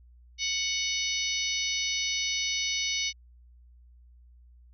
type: harmonic tone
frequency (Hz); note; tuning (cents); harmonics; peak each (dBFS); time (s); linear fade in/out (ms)
740; F#5; 0; 3 / 4 / 5 / 6 / 7 / 8; -33 / -34 / -34 / -36 / -37 / -34; 0.38-3.13; 50
effects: added 60 Hz sine -52 dBFS peak until 4.73 s